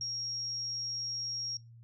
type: tone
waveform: sine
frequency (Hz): 5588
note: F8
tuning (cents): 0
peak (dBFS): -34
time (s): 0.01-1.57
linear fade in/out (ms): 2
effects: noise-tail reverb RT60 0.2 s tail -23 dB re dry + added 116 Hz sine -51 dBFS peak until 1.83 s

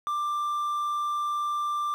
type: tone with quantisation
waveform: triangle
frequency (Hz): 1183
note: D6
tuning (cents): +12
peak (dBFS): -24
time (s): 0.07-1.94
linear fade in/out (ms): 0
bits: 9
effects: none

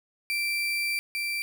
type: tone pair in turn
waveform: 35% pulse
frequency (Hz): 2347 / 2347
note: D7 / D7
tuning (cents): -2 / -2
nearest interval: unison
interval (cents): 0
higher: neither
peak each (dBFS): -24 / -26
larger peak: first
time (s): 0.3-0.99 / 1.15-1.42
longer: first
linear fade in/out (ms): 0
effects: none

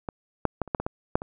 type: clicks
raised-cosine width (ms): 1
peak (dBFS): -17 / -7 / -11 / -27 / -10 / -16 / -14 / -6 / -21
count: 9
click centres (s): 0.088 / 0.453 / 0.617 / 0.677 / 0.748 / 0.8 / 0.865 / 1.155 / 1.219
effects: none

